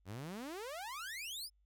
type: exponential sweep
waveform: sawtooth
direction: up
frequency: 88 to 5330 Hz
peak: -39 dBFS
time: 0.05-1.5 s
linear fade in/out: 50 ms
effects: added 50 Hz sine -69 dBFS peak until 1.65 s